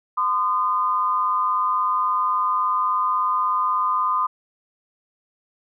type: tone pair together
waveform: sine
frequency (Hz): 1026.6 / 1223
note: C6 / D#6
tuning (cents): -33 / -30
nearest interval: minor third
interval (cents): 303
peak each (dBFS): -21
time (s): 0.17-4.27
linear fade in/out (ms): 10
effects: none